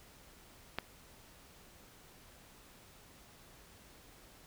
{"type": "click", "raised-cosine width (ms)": 0.3, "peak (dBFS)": -18, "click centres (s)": 0.786, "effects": ["pink hiss -59 dBFS RMS until 4.46 s"]}